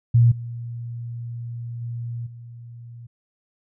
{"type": "tone with level steps", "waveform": "sine", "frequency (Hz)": 118.2, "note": "A#2", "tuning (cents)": 24, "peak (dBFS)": [-11, -29, -27, -37], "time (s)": [0.14, 3.07], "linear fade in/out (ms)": 10, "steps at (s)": [0.31, 1.81, 2.26], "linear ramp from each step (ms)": 10, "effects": []}